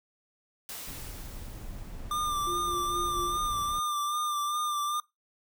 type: noise with exponential decay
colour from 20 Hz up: white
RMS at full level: -39 dBFS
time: 0.69-2.9 s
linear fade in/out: 1 ms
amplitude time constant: 480 ms
type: noise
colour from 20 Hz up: brown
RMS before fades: -41 dBFS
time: 0.87-3.8 s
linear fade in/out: 10 ms
type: tone with vibrato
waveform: square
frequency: 1193 Hz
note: D6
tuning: 27 cents sharp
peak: -29 dBFS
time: 2.11-5 s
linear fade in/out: 2 ms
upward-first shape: sine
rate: 2.5 Hz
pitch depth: 32 cents each way
type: tone with tremolo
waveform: sine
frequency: 352 Hz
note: F4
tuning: 14 cents sharp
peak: -33 dBFS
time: 2.47-3.37 s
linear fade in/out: 0 ms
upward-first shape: triangle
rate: 4.3 Hz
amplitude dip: 70%
effects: noise-tail reverb RT60 0.2 s tail -21 dB re dry